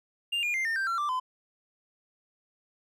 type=tone with pitch steps; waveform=triangle; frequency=2800 / 2424 / 2098 / 1815.6 / 1571.4 / 1360.1 / 1177.3 / 1019 Hz; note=F7 / D#7 / C7 / A#6 / G6 / F6 / D6 / C6; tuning=+4 / -46 / +4 / -46 / +4 / -46 / +4 / -46 cents; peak=-25 dBFS; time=0.32-1.2 s; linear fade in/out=10 ms; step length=110 ms; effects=none